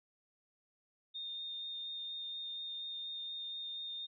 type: tone with vibrato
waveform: sine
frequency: 3654 Hz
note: A#7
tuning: 35 cents flat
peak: -40 dBFS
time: 1.14-4.07 s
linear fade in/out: 20 ms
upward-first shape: sine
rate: 4.2 Hz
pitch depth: 9 cents each way
effects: none